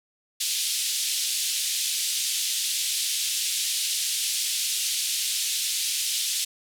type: band-pass noise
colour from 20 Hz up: pink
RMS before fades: -27 dBFS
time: 0.4-6.45 s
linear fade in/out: 10 ms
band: 3100 to 12000 Hz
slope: 24 dB/octave
effects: none